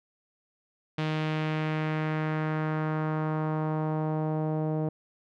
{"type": "tone with low-pass filter sweep", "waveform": "sawtooth", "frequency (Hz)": 155.56, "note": "D#3", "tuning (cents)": 0, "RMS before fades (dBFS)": -29, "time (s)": [0.98, 4.89], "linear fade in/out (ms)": 5, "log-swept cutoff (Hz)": [3300, 610], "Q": 1.5, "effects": []}